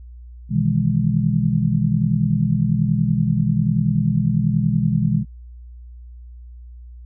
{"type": "chord", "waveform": "sine", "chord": "E major seventh", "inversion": "second", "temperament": "just", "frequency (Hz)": [123.61, 154.51, 164.81, 206], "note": ["B2", "D#3", "E3", "G#3"], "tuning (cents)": [2, -12, 0, -14], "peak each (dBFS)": -21, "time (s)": [0.49, 5.25], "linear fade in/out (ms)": 50, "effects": ["added 60 Hz sine -36 dBFS peak until 7.05 s"]}